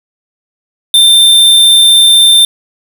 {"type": "tone", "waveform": "square", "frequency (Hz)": 3584, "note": "A7", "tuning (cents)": 31, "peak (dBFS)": -3, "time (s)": [0.94, 2.45], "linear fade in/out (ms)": 2, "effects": []}